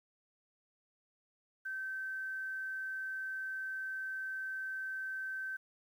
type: tone with quantisation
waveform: sine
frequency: 1545 Hz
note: G6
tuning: 26 cents flat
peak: -37 dBFS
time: 1.65-5.57 s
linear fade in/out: 10 ms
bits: 11
effects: none